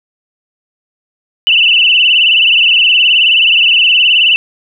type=tone with vibrato; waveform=sine; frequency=2828 Hz; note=F7; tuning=21 cents sharp; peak=-5 dBFS; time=1.47-4.36 s; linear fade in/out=0 ms; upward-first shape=sine; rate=19 Hz; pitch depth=120 cents each way; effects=none